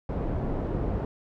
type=low-pass noise; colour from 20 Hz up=pink; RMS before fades=-29 dBFS; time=0.09-1.05 s; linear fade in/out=2 ms; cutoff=590 Hz; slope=12 dB/octave; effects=none